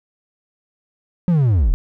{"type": "linear sweep", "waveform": "triangle", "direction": "down", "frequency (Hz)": [183.4, 30.87], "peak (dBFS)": -10, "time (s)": [1.28, 1.74], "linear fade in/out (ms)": 0, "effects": []}